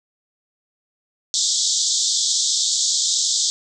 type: band-pass noise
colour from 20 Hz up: white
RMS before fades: -20 dBFS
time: 1.34-3.5 s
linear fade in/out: 0 ms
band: 3400 to 7800 Hz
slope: 96 dB/octave
effects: none